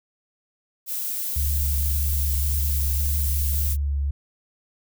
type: noise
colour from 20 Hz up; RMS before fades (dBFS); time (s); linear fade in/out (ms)
violet; -28; 0.86-3.77; 50
type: tone with vibrato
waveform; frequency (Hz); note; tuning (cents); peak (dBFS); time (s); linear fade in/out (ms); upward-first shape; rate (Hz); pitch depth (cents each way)
sine; 71; C#2; +42; -21; 1.36-4.11; 5; triangle; 1.8; 23
effects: none